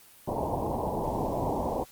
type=low-pass noise; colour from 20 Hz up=white; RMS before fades=-30 dBFS; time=0.27-1.84 s; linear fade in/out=10 ms; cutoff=990 Hz; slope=96 dB/octave; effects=white hiss -54 dBFS RMS until 1.91 s + Opus 32 kbps